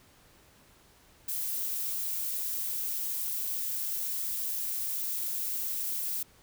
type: noise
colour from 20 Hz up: violet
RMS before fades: -33 dBFS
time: 1.28-6.23 s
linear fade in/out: 5 ms
effects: pink hiss -60 dBFS RMS until 6.42 s